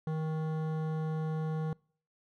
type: tone with hard clipping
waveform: sine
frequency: 157.4 Hz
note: D#3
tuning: 20 cents sharp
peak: -33 dBFS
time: 0.07-1.73 s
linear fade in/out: 2 ms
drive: 14 dB
effects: noise-tail reverb RT60 0.5 s tail -26 dB re dry